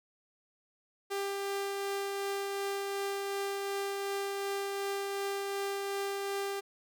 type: tone with tremolo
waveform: sawtooth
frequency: 396.8 Hz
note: G4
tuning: 21 cents sharp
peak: -28 dBFS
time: 1.1-6.61 s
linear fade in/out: 20 ms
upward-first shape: triangle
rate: 2.7 Hz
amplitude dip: 25%
effects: none